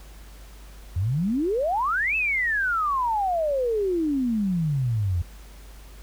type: exponential two-way sweep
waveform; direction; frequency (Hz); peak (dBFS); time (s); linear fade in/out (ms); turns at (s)
sine; up then down; 82.5 to 2659 to 82.5; -21; 0.96-5.22; 5; 2.16
effects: added 50 Hz sine -42 dBFS peak until 6.02 s + pink hiss -51 dBFS RMS until 6.02 s